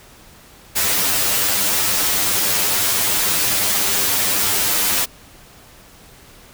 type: noise with comb filter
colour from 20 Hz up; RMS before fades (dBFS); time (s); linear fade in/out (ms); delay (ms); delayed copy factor
white; -18; 0.75-5.06; 20; 10; +0.85
effects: pink hiss -45 dBFS RMS until 6.53 s